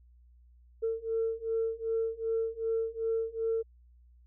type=beating tone pair; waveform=sine; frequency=450 / 452.6 Hz; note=A4 / A4; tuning=+39 / +49 cents; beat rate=2.6 Hz; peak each=-32 / -31 dBFS; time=0.82-3.63 s; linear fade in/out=20 ms; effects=tanh soft clip ceiling -22 dBFS + added 60 Hz sine -56 dBFS peak until 4.26 s